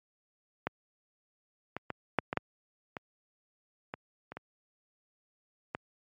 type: clicks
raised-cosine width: 0.5 ms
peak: -15 / -20 / -19 / -9 / -16 / -12 / -22 / -21 / -27 / -25 / -18 dBFS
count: 11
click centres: 0.67 / 1.766 / 1.903 / 2.187 / 2.329 / 2.373 / 2.968 / 3.939 / 4.32 / 4.37 / 5.749 s
effects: high-pass 100 Hz 12 dB/octave + MP3 48 kbps